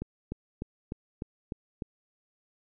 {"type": "click train", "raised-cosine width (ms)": 3, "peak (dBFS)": -21, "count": 7, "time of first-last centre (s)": [0.02, 1.822], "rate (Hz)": 3.33, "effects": []}